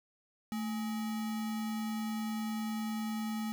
sine tone with sample-and-hold, 220 Hz, A3, in tune, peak -33 dBFS, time 0.52-3.52 s, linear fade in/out 0 ms, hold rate 1050 Hz, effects none

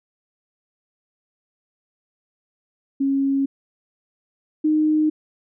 sine tone pair in turn, 274 / 307.9 Hz, C#4 / D#4, -20 / -18 cents, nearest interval major second, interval 202 cents, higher second, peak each -17 / -15 dBFS, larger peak second, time 3-3.46 / 4.64-5.1 s, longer neither, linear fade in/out 10 ms, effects none

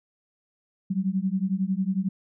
sine beating tone pair, 185 / 196 Hz, F#3 / G3, 0 / 0 cents, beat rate 11 Hz, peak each -26 dBFS, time 0.9-2.09 s, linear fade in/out 10 ms, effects none

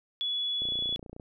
sine tone, 3400 Hz, G#7, 40 cents sharp, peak -28 dBFS, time 0.21-0.96 s, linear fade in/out 0 ms
click train, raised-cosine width 2 ms, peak -30 dBFS, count 18, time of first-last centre 0.62-1.198 s, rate 29.4 Hz
effects none

